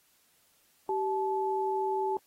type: tone pair together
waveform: sine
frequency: 385.8 / 866.1 Hz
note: G4 / A5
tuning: -28 / -28 cents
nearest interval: octave + major second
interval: 1400 cents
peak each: -30 / -30 dBFS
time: 0.89-2.17 s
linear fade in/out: 2 ms
effects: white hiss -67 dBFS RMS until 2.26 s + AAC 48 kbps